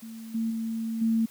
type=tone with level steps; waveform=sine; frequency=225.4 Hz; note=A3; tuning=42 cents sharp; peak=-38 / -25 / -28 / -21 dBFS; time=0.02-1.26 s; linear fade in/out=10 ms; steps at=0.34 / 0.5 / 1.01 s; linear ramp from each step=10 ms; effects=white hiss -53 dBFS RMS until 1.3 s + high-pass 60 Hz 12 dB/octave